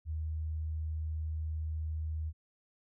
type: tone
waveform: sine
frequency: 78.5 Hz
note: D#2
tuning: 16 cents sharp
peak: -33 dBFS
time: 0.05-2.33 s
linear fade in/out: 50 ms
effects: none